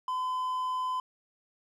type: tone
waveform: triangle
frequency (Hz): 1017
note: C6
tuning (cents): -50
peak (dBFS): -27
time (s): 0.08-1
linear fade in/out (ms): 2
effects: none